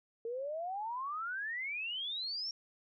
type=exponential sweep; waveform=sine; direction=up; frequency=450.4 to 5600 Hz; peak=-36 dBFS; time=0.25-2.51 s; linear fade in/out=2 ms; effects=none